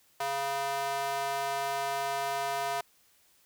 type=tone with high-pass filter; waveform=square; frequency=138.59 Hz; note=C#3; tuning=in tune; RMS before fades=-32 dBFS; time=0.2-2.81 s; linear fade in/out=5 ms; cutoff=750 Hz; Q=2.4; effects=white hiss -65 dBFS RMS until 3.45 s